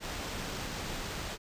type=noise with sample-and-hold; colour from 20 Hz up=pink; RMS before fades=-38 dBFS; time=0-1.38 s; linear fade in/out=50 ms; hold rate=11025 Hz; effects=resampled to 32000 Hz